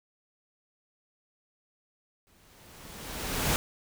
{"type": "noise with exponential growth", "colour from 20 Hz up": "pink", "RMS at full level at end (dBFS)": -25, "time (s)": [2.27, 3.56], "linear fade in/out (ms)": 0, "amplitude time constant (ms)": 280, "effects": []}